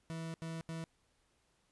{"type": "tone bursts at uneven times", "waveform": "40% pulse", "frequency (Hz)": 163.4, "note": "E3", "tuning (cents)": -15, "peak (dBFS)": -39, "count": 3, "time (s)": [[0.1, 0.34], [0.42, 0.61], [0.69, 0.84]], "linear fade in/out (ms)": 0, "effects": ["pink hiss -75 dBFS RMS until 1.71 s", "resampled to 24000 Hz"]}